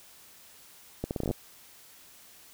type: accelerating click train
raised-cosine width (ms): 2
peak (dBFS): -17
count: 10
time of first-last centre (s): 1.04-1.311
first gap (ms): 69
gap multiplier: 0.77
effects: white hiss -54 dBFS RMS until 2.53 s